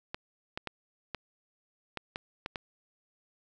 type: clicks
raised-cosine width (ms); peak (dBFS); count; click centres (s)
0.3; -19; 8; 0.145 / 0.575 / 0.673 / 1.147 / 1.973 / 2.159 / 2.461 / 2.558
effects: none